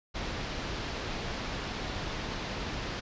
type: low-pass noise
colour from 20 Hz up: pink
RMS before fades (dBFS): -36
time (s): 0.14-3.01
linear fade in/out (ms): 20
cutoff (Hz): 5300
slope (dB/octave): 24
effects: resampled to 16000 Hz